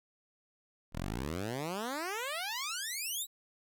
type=exponential sweep; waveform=10% pulse; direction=up; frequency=36.71 to 4002 Hz; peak=-27 dBFS; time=0.92-3.27 s; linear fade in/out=50 ms; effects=none